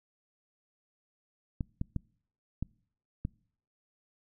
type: clicks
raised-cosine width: 5 ms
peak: -20 dBFS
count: 5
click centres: 1.608 / 1.814 / 1.963 / 2.626 / 3.251 s
effects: noise-tail reverb RT60 0.6 s tail -26 dB re dry